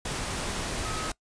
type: tone in noise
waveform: sine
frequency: 1275 Hz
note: D#6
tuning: 42 cents sharp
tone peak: -36 dBFS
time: 0.85-1.1 s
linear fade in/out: 5 ms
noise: pink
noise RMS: -32 dBFS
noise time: 0.05-1.12 s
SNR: -7 dB
effects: noise-tail reverb RT60 0.1 s tail -22 dB re dry + resampled to 22050 Hz